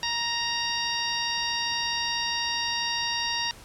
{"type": "harmonic tone with a mistuned harmonic", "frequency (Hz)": 932.3, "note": "A#5", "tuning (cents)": 0, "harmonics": [1, 2, 3, 4, 5, 6], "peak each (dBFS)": [-33, -33, -33, -33, -33, -33], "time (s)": [0.03, 3.51], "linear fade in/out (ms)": 0, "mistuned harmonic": 1, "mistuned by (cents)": 18, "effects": ["pink hiss -48 dBFS RMS until 3.64 s", "low-pass 12000 Hz 12 dB/octave"]}